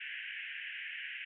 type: band-pass noise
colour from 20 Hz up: pink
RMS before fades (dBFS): -43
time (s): 0-1.25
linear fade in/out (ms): 10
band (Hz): 1600 to 3000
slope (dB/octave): 96
effects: none